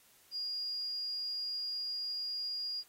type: tone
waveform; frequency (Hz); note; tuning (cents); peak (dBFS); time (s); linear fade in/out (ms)
sine; 4843; D#8; -48; -35; 0.31-2.84; 50
effects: white hiss -64 dBFS RMS until 2.88 s + AAC 48 kbps